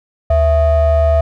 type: ring-modulated tone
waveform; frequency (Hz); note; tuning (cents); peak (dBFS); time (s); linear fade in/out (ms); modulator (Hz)
triangle; 293.4; D4; -2; -4; 0.3-1.21; 5; 369
effects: none